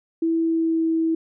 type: tone with pitch glide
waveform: sine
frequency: 328.5 to 325.1 Hz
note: E4 to E4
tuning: -6 to -24 cents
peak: -18 dBFS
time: 0.22-1.15 s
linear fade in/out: 5 ms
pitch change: -18 cents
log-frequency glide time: 0.39-0.86 s
effects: none